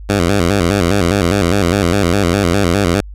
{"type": "tone with vibrato", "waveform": "10% pulse", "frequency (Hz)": 93, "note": "F#2", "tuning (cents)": 9, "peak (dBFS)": -3, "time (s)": [0.09, 3.01], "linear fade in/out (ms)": 5, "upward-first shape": "square", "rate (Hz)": 4.9, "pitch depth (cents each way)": 140, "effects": ["added 50 Hz sine -28 dBFS peak until 3.14 s", "low-pass 11000 Hz 12 dB/octave"]}